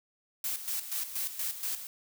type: noise with tremolo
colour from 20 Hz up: blue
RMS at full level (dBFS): -33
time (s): 0.44-1.87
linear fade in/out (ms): 2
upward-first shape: square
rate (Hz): 4.2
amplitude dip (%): 65
effects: none